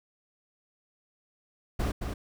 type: noise with echo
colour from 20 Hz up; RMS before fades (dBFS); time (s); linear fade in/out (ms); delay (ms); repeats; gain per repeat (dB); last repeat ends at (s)
brown; -28; 1.79-1.92; 10; 220; 1; -5; 2.14
effects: none